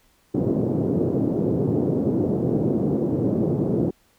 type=band-pass noise; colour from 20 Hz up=white; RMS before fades=-22 dBFS; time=0.34-3.91 s; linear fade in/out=10 ms; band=110 to 410 Hz; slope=24 dB/octave; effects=pink hiss -61 dBFS RMS until 4.18 s